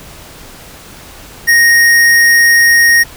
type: tone with hard clipping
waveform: sine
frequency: 1864.7 Hz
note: A#6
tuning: in tune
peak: -6 dBFS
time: 1.47-3.04 s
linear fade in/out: 20 ms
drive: 17 dB
effects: pink hiss -34 dBFS RMS until 3.16 s

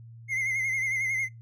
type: tone with vibrato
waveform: triangle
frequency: 2100 Hz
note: C7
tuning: 6 cents sharp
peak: -24 dBFS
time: 0.28-1.29 s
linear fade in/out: 50 ms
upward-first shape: sine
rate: 11 Hz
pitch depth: 55 cents each way
effects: noise-tail reverb RT60 0.2 s tail -25 dB re dry + added 115 Hz sine -44 dBFS peak until 1.41 s

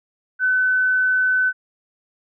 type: tone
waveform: sine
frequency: 1511 Hz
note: F#6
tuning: 36 cents sharp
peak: -15 dBFS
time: 0.39-1.53 s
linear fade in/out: 50 ms
effects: none

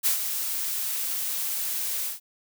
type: noise with ADSR envelope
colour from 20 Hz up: blue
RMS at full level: -21 dBFS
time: 0.03-2.2 s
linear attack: 34 ms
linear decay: 110 ms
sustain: -8 dB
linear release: 140 ms
effects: none

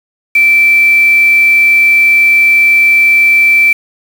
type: tone with quantisation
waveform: sine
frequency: 2334 Hz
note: D7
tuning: 11 cents flat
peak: -4 dBFS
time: 0.35-3.73 s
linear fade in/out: 5 ms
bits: 4
effects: none

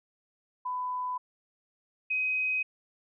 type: tone pair in turn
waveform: sine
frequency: 1000 / 2520 Hz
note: B5 / D#7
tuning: +21 / +21 cents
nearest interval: octave + major third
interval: 1600 cents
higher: second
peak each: -30 / -26 dBFS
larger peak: second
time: 0.65-1.18 / 2.1-2.63 s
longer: neither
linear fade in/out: 10 ms
effects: none

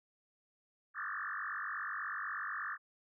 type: tone with frequency modulation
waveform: sine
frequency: 1481 Hz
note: F#6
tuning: 1 cent sharp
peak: -37 dBFS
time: 0.94-2.78 s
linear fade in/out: 50 ms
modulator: 48.2 Hz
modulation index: 7
effects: none

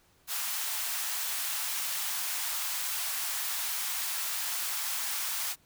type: high-pass noise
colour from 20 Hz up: white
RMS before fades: -33 dBFS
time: 0.27-5.56 s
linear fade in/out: 50 ms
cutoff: 770 Hz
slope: 24 dB/octave
effects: pink hiss -65 dBFS RMS until 5.65 s

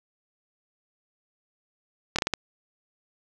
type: slowing click train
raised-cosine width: 0.2 ms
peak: -7 dBFS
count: 5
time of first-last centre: 2.16-2.337 s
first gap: 26 ms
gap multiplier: 1.37
effects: none

